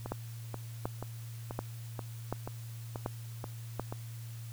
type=two click trains; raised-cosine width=1 ms; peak=-24 / -19 dBFS; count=9 / 6; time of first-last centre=0.06-3.925 / 0.12-3.796 s; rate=2.07 / 1.36 Hz; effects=added 115 Hz sine -41 dBFS peak until 4.52 s + white hiss -55 dBFS RMS until 4.52 s